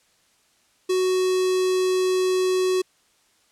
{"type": "tone with notch filter", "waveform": "square", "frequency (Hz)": 371, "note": "F#4", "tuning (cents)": 5, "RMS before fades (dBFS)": -21, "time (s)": [0.89, 2.82], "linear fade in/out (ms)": 10, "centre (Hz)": 1500, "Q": 0.86, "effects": ["white hiss -62 dBFS RMS until 3.51 s", "low-pass 9000 Hz 12 dB/octave"]}